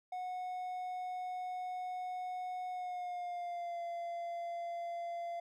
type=tone with pitch glide; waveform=triangle; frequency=732 to 686.9 Hz; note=F#5 to F5; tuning=-19 to -29 cents; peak=-36 dBFS; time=0.12-5.4 s; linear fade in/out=5 ms; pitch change=-110 cents; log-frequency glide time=2.7-3.81 s; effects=none